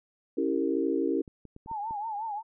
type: chord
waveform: sine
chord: C# diminished seventh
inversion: none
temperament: equal with one note detuned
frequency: 277.2 / 329.6 / 392 / 460 Hz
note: C#4 / E4 / G4 / Bb4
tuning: 0 / 0 / 0 / -23 cents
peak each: -30 / -29 / -31 / -32 dBFS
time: 0.37-1.22 s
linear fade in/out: 10 ms
type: clicks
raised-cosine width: 3 ms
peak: -33 dBFS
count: 6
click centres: 1.278 / 1.453 / 1.564 / 1.661 / 1.714 / 1.909 s
type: tone with vibrato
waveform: sine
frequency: 860 Hz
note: A5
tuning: 40 cents flat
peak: -31 dBFS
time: 1.67-2.43 s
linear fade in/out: 50 ms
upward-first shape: triangle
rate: 5.6 Hz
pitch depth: 130 cents each way
effects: none